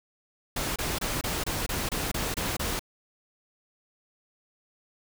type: noise bursts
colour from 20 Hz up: pink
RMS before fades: -30 dBFS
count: 10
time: 0.56-2.794 s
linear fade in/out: 5 ms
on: 200 ms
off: 26 ms
effects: none